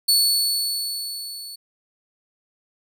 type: tone with level ramp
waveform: sawtooth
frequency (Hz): 4435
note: C#8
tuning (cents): 0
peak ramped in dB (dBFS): -11 to -32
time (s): 0.08-1.56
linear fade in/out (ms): 10
effects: none